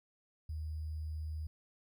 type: tone with sample-and-hold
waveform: sine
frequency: 77.78 Hz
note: D#2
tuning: in tune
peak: -37 dBFS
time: 0.49-1.47 s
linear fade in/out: 5 ms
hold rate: 4900 Hz
effects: none